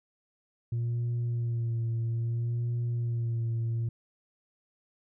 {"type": "tone with vibrato", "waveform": "sine", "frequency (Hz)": 117.1, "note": "A#2", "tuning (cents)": 8, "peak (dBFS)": -25, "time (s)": [0.72, 3.89], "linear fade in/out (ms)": 5, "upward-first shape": "sine", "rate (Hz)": 0.61, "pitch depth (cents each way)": 33, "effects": ["tanh soft clip ceiling -26 dBFS"]}